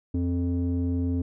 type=tone with low-pass filter; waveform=square; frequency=87.31 Hz; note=F2; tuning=in tune; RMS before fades=-26 dBFS; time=0.14-1.22 s; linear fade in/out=5 ms; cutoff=320 Hz; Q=9.2; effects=none